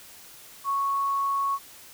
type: tone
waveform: sine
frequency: 1107 Hz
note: C#6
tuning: 3 cents flat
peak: -23 dBFS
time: 0.64-1.59 s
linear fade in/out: 50 ms
effects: white hiss -48 dBFS RMS until 1.93 s